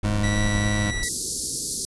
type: noise with tremolo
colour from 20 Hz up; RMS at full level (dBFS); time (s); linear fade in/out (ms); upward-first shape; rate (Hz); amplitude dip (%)
brown; -27; 0.03-1.04; 2; sine; 9.8; 25
type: tone with vibrato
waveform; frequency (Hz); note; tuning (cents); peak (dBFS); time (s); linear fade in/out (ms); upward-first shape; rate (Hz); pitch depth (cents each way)
25% pulse; 103.83; G#2; 0; -18; 0.04-0.91; 5; triangle; 3.3; 11
type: tone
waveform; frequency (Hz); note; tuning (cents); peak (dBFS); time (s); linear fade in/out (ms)
sawtooth; 1950; B6; -23; -24; 0.23-1.09; 10
type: band-stop noise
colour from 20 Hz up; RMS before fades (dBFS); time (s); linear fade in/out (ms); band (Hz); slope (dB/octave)
white; -25; 1.03-1.85; 0; 450 to 4400; 48
effects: resampled to 24000 Hz